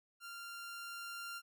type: tone with level ramp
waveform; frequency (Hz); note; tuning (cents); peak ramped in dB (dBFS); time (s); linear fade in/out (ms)
sawtooth; 1389; F6; -10; -43 to -39; 0.2-1.42; 50
effects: none